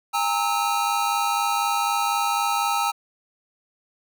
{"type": "tone cluster", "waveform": "square", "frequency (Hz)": [812, 916, 1298], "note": ["G#5", "A#5", "E6"], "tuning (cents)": [-39, -31, -27], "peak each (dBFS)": -26, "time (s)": [0.13, 2.92], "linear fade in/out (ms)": 20, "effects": []}